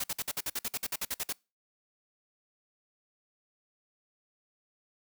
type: noise bursts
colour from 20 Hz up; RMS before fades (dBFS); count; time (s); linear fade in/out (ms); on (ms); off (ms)
white; -33; 15; 0-1.327; 5; 39; 53
effects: noise-tail reverb RT60 0.3 s tail -26 dB re dry